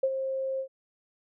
sine tone with ADSR envelope, 532 Hz, C5, 29 cents sharp, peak -20 dBFS, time 0.03-0.68 s, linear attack 6 ms, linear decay 55 ms, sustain -8 dB, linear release 85 ms, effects none

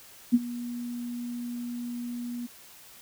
sine tone with ADSR envelope, 240.8 Hz, B3, 44 cents flat, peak -14 dBFS, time 0.32-2.47 s, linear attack 24 ms, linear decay 38 ms, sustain -18 dB, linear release 15 ms, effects white hiss -51 dBFS RMS until 3.01 s

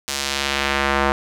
square tone with band-pass filter sweep, 69.3 Hz, C#2, in tune, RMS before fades -21 dBFS, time 0.08-1.12 s, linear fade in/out 0 ms, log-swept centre 6400 to 1100 Hz, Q 0.92, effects none

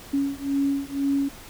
sine beating tone pair, 277.2 / 279.2 Hz, C#4 / C#4, 0 / +13 cents, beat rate 2 Hz, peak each -25 dBFS, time 0.13-1.29 s, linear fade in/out 10 ms, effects pink hiss -44 dBFS RMS until 1.49 s

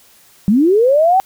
sine linear sweep, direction up, 185 to 784 Hz, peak -8 dBFS, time 0.48-1.2 s, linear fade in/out 0 ms, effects white hiss -48 dBFS RMS until 1.25 s

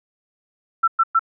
sine tone bursts, 1342 Hz, E6, 31 cents sharp, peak -12 dBFS, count 3, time 0.83-1.194 s, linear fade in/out 10 ms, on 48 ms, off 110 ms, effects none

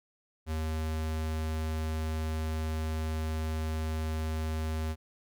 square tone, 78.9 Hz, D#2, 25 cents sharp, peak -31 dBFS, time 0.46-4.96 s, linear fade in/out 50 ms, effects none

